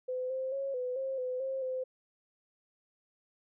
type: tone with pitch steps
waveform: sine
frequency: 508 / 523 / 547 / 501 / 533 / 506 / 532 / 515 Hz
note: B4 / C5 / C#5 / B4 / C5 / B4 / C5 / C5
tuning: +49 / -1 / -23 / +25 / +32 / +42 / +29 / -28 cents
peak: -32 dBFS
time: 0.08-1.84 s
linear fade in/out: 10 ms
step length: 220 ms
effects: none